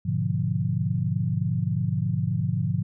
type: chord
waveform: sine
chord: G# diminished seventh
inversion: none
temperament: equal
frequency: 103.83 / 123.47 / 146.83 / 174.61 Hz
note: G#2 / B2 / D3 / F3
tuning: 0 / 0 / 0 / 0 cents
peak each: -28 dBFS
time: 0.05-2.83 s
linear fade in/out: 10 ms
effects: none

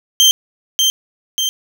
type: tone with echo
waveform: 30% pulse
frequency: 3144 Hz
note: G7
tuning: 4 cents sharp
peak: -4 dBFS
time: 0.2-0.31 s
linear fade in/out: 0 ms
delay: 590 ms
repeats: 2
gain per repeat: -4 dB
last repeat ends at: 1.49 s
effects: none

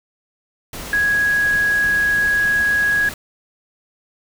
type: tone in noise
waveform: sine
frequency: 1661.2 Hz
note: G#6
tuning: in tune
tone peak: -14 dBFS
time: 0.93-3.09 s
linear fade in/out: 2 ms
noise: pink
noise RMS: -31 dBFS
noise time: 0.73-3.14 s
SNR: +14 dB
effects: none

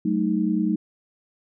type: chord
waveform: sine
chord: D# diminished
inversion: first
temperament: equal with one note detuned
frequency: 189.54 / 220 / 311.1 Hz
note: F#3 / A3 / D#4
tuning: +42 / 0 / 0 cents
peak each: -24 dBFS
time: 0.05-0.76 s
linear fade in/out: 5 ms
effects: none

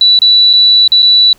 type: tone with dropouts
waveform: sine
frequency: 3951 Hz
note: B7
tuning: in tune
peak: -3 dBFS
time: 0.01-1.33 s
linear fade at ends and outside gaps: 2 ms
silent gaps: 0.19-0.218 / 0.531-0.535 / 0.878-0.919 / 1.022-1.027 s
effects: pink hiss -47 dBFS RMS until 1.38 s

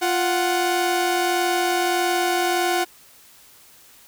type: tone pair together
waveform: sawtooth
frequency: 350.2 / 742 Hz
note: F4 / F#5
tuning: +5 / +5 cents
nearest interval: octave + minor second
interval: 1300 cents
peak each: -18 dBFS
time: 0.01-2.85 s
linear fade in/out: 20 ms
effects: white hiss -50 dBFS RMS until 4.07 s

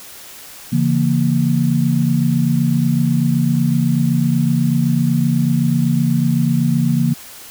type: chord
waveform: sine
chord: A# diminished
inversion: first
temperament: just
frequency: 139.85 / 167.82 / 233.1 Hz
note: C#3 / E3 / A#3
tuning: +16 / +31 / 0 cents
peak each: -17 dBFS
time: 0.72-7.14 s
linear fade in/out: 10 ms
effects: white hiss -37 dBFS RMS until 7.5 s

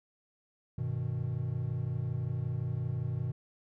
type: chord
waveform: triangle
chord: G augmented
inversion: none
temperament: equal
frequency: 98 / 123.47 / 155.56 Hz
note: G2 / B2 / D#3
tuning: 0 / 0 / 0 cents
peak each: -36 / -31 / -36 dBFS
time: 0.78-3.32 s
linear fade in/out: 5 ms
effects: none

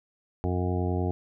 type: harmonic tone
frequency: 90.2 Hz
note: F#2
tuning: 44 cents flat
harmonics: 1 / 2 / 3 / 4 / 5 / 7 / 8 / 9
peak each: -27 / -33 / -34 / -33 / -36 / -40 / -38 / -41 dBFS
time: 0.44-1.11 s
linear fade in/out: 0 ms
effects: none

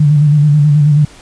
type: tone with vibrato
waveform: sine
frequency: 148 Hz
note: D3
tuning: 14 cents sharp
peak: -5 dBFS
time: 0-1.05 s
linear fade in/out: 5 ms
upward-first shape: square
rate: 9.3 Hz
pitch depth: 41 cents each way
effects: pink hiss -39 dBFS RMS until 1.21 s + resampled to 22050 Hz

